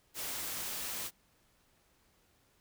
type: noise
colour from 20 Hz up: white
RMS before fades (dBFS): -39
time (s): 0.14-1.11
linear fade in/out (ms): 50
effects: pink hiss -70 dBFS RMS until 2.6 s